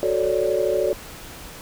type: chord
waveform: sine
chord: D major seventh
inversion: first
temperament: equal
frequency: 370 / 440 / 554.4 / 587.3 Hz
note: F#4 / A4 / C#5 / D5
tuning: 0 / 0 / 0 / 0 cents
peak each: -24 dBFS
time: 0.03-0.93 s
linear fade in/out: 0 ms
effects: pink hiss -39 dBFS RMS until 1.61 s